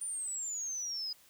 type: exponential sweep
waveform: sine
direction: down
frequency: 9397 to 4938 Hz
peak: -35 dBFS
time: 0.01-1.13 s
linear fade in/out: 5 ms
effects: white hiss -62 dBFS RMS until 1.29 s

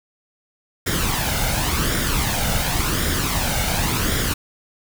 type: noise with flanger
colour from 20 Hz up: pink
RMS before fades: -21 dBFS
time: 0.86-4.34 s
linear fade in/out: 10 ms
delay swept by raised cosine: 0.56 to 1.4 ms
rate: 0.91 Hz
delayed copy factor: +0.55
effects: none

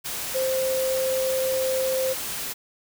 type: tone in noise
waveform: sine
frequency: 523.3 Hz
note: C5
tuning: in tune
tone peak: -22 dBFS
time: 0.34-2.14 s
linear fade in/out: 20 ms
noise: white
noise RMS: -31 dBFS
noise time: 0.04-2.54 s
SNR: +6 dB
effects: none

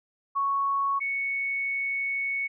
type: tone pair in turn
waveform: sine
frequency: 1108.7 / 2217 Hz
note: C#6 / C#7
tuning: 0 / 0 cents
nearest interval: octave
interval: 1200 cents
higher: second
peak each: -23 / -26 dBFS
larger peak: first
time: 0.35-1 / 1-2.48 s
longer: second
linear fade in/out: 20 ms
effects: none

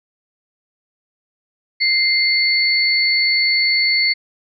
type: tone pair together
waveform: sine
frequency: 2093 / 4435 Hz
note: C7 / C#8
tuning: 0 / 0 cents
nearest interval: octave + minor second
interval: 1300 cents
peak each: -16 dBFS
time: 1.8-4.14 s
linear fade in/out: 20 ms
effects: none

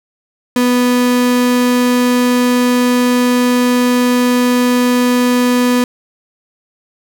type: tone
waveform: 35% pulse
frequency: 246.9 Hz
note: B3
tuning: in tune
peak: -8 dBFS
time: 0.56-5.84 s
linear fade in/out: 2 ms
effects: none

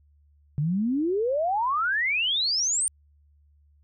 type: exponential sweep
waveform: sine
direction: up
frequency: 139.4 to 9170 Hz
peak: -22 dBFS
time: 0.58-2.88 s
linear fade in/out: 0 ms
effects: added 73 Hz sine -57 dBFS peak until 3.83 s

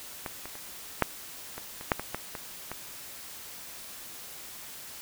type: clicks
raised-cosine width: 0.5 ms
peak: -18 / -24 / -29 / -6 / -22 / -25 / -7 / -18 / -16 / -21 / -20 dBFS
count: 11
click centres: 0.262 / 0.456 / 0.554 / 1.023 / 1.58 / 1.811 / 1.918 / 1.996 / 2.146 / 2.352 / 2.716 s
effects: white hiss -44 dBFS RMS until 5.01 s

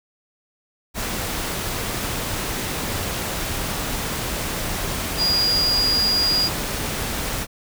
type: tone in noise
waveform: sine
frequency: 4849 Hz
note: D#8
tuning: 45 cents flat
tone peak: -17 dBFS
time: 5.17-6.5 s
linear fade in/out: 50 ms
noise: pink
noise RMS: -26 dBFS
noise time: 0.94-7.47 s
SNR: +6 dB
effects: none

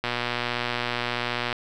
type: click train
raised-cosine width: 0.3 ms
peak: -10 dBFS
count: 181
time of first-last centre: 0.04-1.528 s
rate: 121 Hz
effects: none

